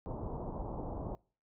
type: low-pass noise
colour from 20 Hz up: pink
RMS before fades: -40 dBFS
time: 0.06-1.15 s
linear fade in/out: 0 ms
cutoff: 1000 Hz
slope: 48 dB/octave
effects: noise-tail reverb RT60 0.4 s tail -24 dB re dry

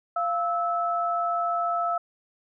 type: tone pair together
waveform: sine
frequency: 692.4 / 1307 Hz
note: F5 / E6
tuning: -15 / -15 cents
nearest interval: major seventh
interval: 1100 cents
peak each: -26 dBFS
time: 0.16-1.98 s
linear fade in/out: 5 ms
effects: none

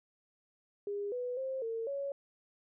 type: tone with pitch steps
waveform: sine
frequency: 406.5 / 494.3 / 528 / 454.2 / 558 Hz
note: G#4 / B4 / C5 / A#4 / C#5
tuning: -37 / +1 / +16 / -45 / +11 cents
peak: -34 dBFS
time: 0.87-2.12 s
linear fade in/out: 2 ms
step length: 250 ms
effects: none

